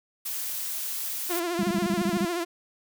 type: noise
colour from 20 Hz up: blue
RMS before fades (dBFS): -32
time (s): 0.25-1.4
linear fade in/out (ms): 10
type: tone with vibrato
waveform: sawtooth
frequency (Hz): 345.4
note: F4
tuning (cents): -19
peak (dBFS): -23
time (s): 1.29-2.45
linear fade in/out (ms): 20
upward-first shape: triangle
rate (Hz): 14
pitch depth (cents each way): 80
type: tone bursts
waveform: sine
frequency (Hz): 199.6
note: G3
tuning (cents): +32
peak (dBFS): -23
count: 9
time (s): 1.59-2.25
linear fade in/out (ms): 2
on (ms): 44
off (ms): 33
effects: none